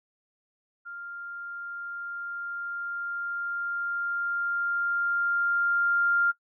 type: tone with level ramp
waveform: sine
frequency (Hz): 1396.9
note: F6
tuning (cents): 0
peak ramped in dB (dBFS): -37 to -20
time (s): 0.85-6.32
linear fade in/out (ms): 20
effects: noise-tail reverb RT60 0.1 s tail -19 dB re dry